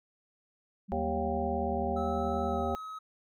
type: tone with tremolo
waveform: sine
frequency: 194.1 Hz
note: G3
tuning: 17 cents flat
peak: -37 dBFS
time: 0.88-2.63 s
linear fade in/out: 20 ms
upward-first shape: sine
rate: 11 Hz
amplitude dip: 45%
type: harmonic tone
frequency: 78.7 Hz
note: D#2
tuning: 20 cents sharp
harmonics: 1 / 3 / 5 / 7 / 9 / 10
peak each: -36 / -36 / -36 / -36 / -36 / -36 dBFS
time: 0.92-2.75 s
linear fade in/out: 0 ms
type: tone with pitch glide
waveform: triangle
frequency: 1303 to 1276.2 Hz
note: E6 to D#6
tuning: -20 to +44 cents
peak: -37 dBFS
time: 1.96-2.99 s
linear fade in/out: 10 ms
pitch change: -36 cents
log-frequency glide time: 2.46-2.6 s
effects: none